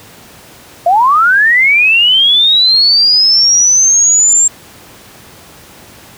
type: linear sweep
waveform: sine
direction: up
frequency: 659.3 to 7459 Hz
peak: -5 dBFS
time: 0.86-4.48 s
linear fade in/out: 5 ms
effects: pink hiss -37 dBFS RMS until 6.17 s + high-pass 80 Hz 12 dB/octave